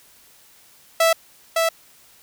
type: tone with echo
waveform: sawtooth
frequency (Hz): 658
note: E5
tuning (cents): -3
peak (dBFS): -10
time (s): 1-1.13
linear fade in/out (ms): 5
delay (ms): 560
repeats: 1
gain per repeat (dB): -3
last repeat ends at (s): 1.69
effects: white hiss -52 dBFS RMS until 2.22 s